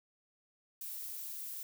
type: noise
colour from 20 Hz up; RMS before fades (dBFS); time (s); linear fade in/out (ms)
violet; -43; 0.81-1.63; 2
effects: none